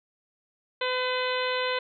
harmonic tone, 506 Hz, B4, 42 cents sharp, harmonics 1 / 2 / 3 / 4 / 5 / 6 / 7 / 8, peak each -29 / -32 / -34 / -35 / -36 / -37 / -37 / -38 dBFS, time 0.81-1.79 s, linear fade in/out 5 ms, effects none

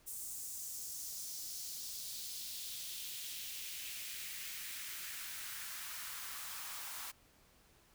white noise with high-pass filter sweep, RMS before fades -45 dBFS, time 0.06-7.12 s, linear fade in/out 20 ms, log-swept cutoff 8100 to 930 Hz, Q 1.8, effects pink hiss -67 dBFS RMS until 7.94 s

